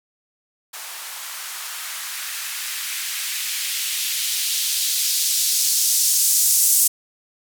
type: noise with band-pass filter sweep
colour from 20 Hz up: violet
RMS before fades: -22 dBFS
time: 0.73-6.88 s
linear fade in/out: 10 ms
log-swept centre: 850 to 7800 Hz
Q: 1.2
effects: none